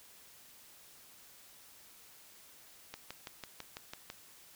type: click train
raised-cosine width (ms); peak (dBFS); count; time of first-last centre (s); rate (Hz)
0.2; -25; 8; 2.94-4.101; 6.03
effects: white hiss -58 dBFS RMS until 4.55 s